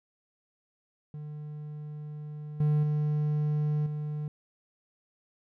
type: tone with level steps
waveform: triangle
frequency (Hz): 150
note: D3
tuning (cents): +37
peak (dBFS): -35 / -20 / -23 / -29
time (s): 1.14-4.28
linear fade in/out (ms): 2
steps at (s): 2.6 / 2.83 / 3.86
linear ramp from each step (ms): 5
effects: none